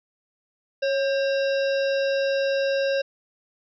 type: harmonic tone with a mistuned harmonic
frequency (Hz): 549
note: C#5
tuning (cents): -17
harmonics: 1 / 3 / 5 / 7 / 9 / 10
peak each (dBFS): -21 / -31 / -35 / -38 / -40 / -41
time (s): 0.82-3.02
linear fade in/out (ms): 10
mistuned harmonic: 3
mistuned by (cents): -57
effects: none